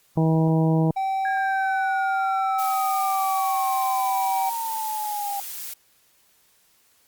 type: harmonic tone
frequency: 160.5 Hz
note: E3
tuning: 46 cents flat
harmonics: 1 / 2 / 3 / 4 / 5 / 6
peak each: -18 / -24 / -28 / -30 / -32 / -34 dBFS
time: 0.17-0.91 s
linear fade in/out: 2 ms
type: tone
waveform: triangle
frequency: 772 Hz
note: G5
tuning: 27 cents flat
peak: -20 dBFS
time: 0.96-4.5 s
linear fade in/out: 10 ms
type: exponential sweep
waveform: sine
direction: down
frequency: 1644 to 795 Hz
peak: -26 dBFS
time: 1.25-5.4 s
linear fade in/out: 2 ms
type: noise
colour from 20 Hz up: blue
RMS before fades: -34 dBFS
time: 2.58-5.74 s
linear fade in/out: 10 ms
effects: white hiss -61 dBFS RMS until 7.07 s + Opus 48 kbps